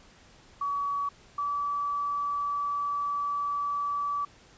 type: tone pair in turn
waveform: sine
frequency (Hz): 1135 / 1151.5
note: C#6 / D6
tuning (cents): +41 / -34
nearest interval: unison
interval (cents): 25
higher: second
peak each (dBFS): -27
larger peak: neither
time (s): 0.61-1.09 / 1.38-4.25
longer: second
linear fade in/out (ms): 5
effects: pink hiss -56 dBFS RMS until 4.57 s + resampled to 16000 Hz